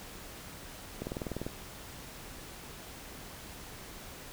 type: click train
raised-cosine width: 2 ms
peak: -22 dBFS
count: 10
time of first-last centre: 1.02-1.466 s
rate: 20.2 Hz
effects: pink hiss -47 dBFS RMS until 4.32 s